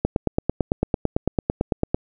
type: click train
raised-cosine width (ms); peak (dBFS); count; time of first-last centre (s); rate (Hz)
2; -5; 18; 0.05-1.945; 8.97
effects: none